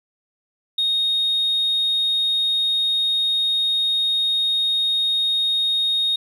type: tone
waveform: sine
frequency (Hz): 3720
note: A#7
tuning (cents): -4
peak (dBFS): -16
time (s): 0.78-6.16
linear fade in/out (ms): 5
effects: tanh soft clip ceiling -14 dBFS + 9-bit